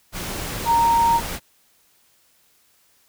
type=tone in noise; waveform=sine; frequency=928 Hz; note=A#5; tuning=8 cents flat; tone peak=-14 dBFS; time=0.65-1.21 s; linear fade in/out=50 ms; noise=pink; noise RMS=-29 dBFS; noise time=0.12-1.4 s; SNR=+12 dB; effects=white hiss -60 dBFS RMS until 3.08 s